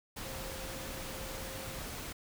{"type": "tone in noise", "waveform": "sine", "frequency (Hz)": 530, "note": "C5", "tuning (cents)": 22, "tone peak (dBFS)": -48, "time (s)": [0.24, 1.79], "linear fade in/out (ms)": 10, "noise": "pink", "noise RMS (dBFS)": -42, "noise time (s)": [0.16, 2.13], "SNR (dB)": -9, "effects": []}